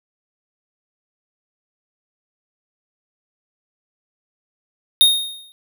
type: tone with exponential decay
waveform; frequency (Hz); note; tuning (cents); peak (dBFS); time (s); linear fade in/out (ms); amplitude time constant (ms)
square; 3706; A#7; -11; -7; 5.01-5.52; 0; 110
effects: none